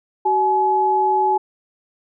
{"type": "tone pair together", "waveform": "sine", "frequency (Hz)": [378.6, 850], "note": ["F#4", "G#5"], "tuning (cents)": [40, 40], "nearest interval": "octave + major second", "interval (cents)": 1400, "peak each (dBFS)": [-21, -15], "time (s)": [0.25, 1.38], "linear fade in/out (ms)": 10, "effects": []}